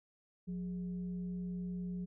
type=tone with frequency modulation; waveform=sine; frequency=180.3 Hz; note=F#3; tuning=45 cents flat; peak=-37 dBFS; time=0.47-2.06 s; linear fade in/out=20 ms; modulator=231 Hz; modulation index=0.3; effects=none